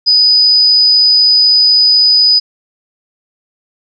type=tone; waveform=sine; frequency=4978 Hz; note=D#8; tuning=in tune; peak=-5 dBFS; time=0.06-2.4 s; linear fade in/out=20 ms; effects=none